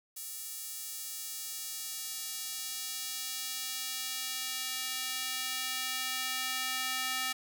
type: tone with high-pass filter sweep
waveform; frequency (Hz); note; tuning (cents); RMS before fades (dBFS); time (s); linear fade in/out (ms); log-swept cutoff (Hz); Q
square; 258.2; C4; -23; -37; 0.16-7.33; 10; 8500 to 1700; 0.73
effects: 10-bit